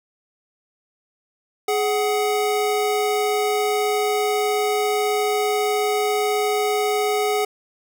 square tone pair together, 419.6 / 747.6 Hz, G#4 / F#5, +18 / +18 cents, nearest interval minor seventh, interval 1000 cents, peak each -21 / -24 dBFS, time 1.68-7.45 s, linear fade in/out 5 ms, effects none

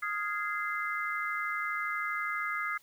sine chord, F minor seventh, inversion third, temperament equal with one note detuned, 1244.5 / 1396.9 / 1661.2 / 2070 Hz, Eb6 / F6 / Ab6 / C7, 0 / 0 / 0 / -19 cents, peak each -35 / -39 / -38 / -35 dBFS, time 0.02-2.78 s, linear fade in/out 10 ms, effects white hiss -63 dBFS RMS until 2.82 s

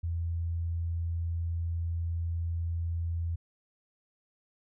sine tone, 84.1 Hz, E2, 35 cents sharp, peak -29 dBFS, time 0.03-3.36 s, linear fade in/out 10 ms, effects none

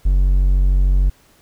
triangle tone, 46.71 Hz, F#1, 17 cents sharp, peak -9 dBFS, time 0.05-1.1 s, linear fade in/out 10 ms, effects pink hiss -53 dBFS RMS until 1.41 s

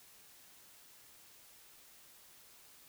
silence, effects white hiss -60 dBFS RMS until 2.88 s

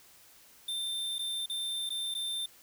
square tone with dropouts, 3583 Hz, A7, 31 cents sharp, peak -33 dBFS, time 0.68-2.46 s, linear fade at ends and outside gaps 5 ms, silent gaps 1.184-1.191 / 1.46-1.497 / 1.893-1.903 / 2.142-2.149 s, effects white hiss -58 dBFS RMS until 2.62 s

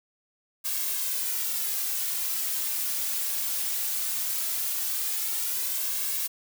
blue noise with flanger, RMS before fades -29 dBFS, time 0.64-6.28 s, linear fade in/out 20 ms, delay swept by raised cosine 1.8 to 3.6 ms, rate 0.18 Hz, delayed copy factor +0.6, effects none

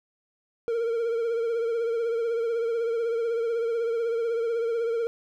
triangle tone with vibrato, 462.1 Hz, A#4, 15 cents flat, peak -22 dBFS, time 0.68-5.07 s, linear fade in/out 0 ms, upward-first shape triangle, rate 16 Hz, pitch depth 56 cents each way, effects none

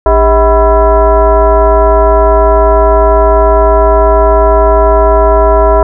sine tone with frequency modulation, 293.7 Hz, D4, in tune, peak -3 dBFS, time 0.06-5.83 s, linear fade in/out 2 ms, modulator 348 Hz, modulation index 2.2, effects none

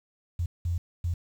sine tone bursts at uneven times, 86.3 Hz, F2, 20 cents flat, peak -25 dBFS, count 3, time 0.39-0.46 / 0.65-0.78 / 1.04-1.14 s, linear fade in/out 5 ms, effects 9-bit

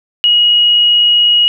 sine tone, 2896 Hz, F#7, 38 cents flat, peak -6 dBFS, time 0.24-1.48 s, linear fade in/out 0 ms, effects none

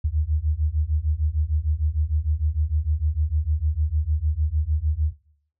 sine beating tone pair, 73.42 / 80.02 Hz, D2 / D#2, 0 / +49 cents, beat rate 6.6 Hz, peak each -23 dBFS, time 0.04-5.13 s, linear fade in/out 10 ms, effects noise-tail reverb RT60 0.6 s tail -19 dB re dry

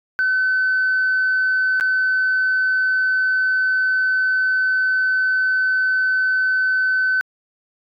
sine tone with dropouts, 1519 Hz, F#6, 45 cents sharp, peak -14 dBFS, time 0.19-7.21 s, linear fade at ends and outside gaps 0 ms, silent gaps 1.799-1.809 s, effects tanh soft clip ceiling -12 dBFS

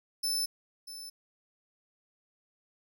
sawtooth tone with echo, 5274 Hz, E8, in tune, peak -26 dBFS, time 0.23-0.46 s, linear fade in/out 10 ms, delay 640 ms, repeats 1, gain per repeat -13 dB, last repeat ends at 1.1 s, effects none

